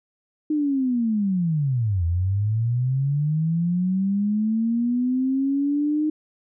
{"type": "linear two-way sweep", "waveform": "sine", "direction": "down then up", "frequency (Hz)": [308.8, 82.41, 308.8], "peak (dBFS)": -19, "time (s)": [0.5, 6.1], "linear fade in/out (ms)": 5, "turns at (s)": 2.05, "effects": []}